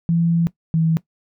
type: tone pair in turn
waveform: sine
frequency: 168.1 / 162.13 Hz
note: E3 / E3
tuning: +34 / -28 cents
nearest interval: minor second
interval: 62 cents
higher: first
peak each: -14 dBFS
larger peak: neither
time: 0.09-0.47 / 0.74-0.97 s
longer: first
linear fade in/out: 0 ms
effects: noise-tail reverb RT60 0.1 s tail -18 dB re dry